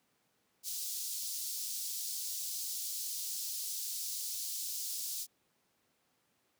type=high-pass noise; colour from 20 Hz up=pink; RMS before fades=-39 dBFS; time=0.63-5.27 s; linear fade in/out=50 ms; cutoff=4600 Hz; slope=24 dB/octave; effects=pink hiss -75 dBFS RMS until 6.59 s + high-pass 150 Hz 12 dB/octave